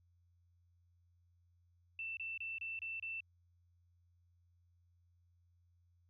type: tone bursts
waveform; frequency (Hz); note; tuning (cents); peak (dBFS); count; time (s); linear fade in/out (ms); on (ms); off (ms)
sine; 2671; E7; +22; -40; 6; 1.99-3.205; 2; 180; 27
effects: added 87 Hz sine -69 dBFS peak until 6.09 s

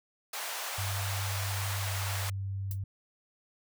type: high-pass noise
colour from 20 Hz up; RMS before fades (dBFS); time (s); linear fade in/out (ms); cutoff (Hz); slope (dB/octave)
pink; -37; 0.33-2.3; 5; 650; 24
type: tone with pitch glide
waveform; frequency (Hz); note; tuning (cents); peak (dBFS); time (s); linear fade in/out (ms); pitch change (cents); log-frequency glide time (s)
sine; 98.3 to 97.51; G2 to G2; +5 to -9; -32; 0.78-2.84; 5; -14; 1.85-1.93
type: noise with exponential decay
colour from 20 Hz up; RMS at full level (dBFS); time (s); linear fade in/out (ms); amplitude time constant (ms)
violet; -37; 2.71-2.79; 1; 16
effects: none

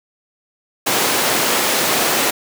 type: high-pass noise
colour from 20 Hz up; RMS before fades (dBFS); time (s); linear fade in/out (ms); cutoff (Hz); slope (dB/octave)
pink; -17; 0.86-2.31; 10; 330; 12
effects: none

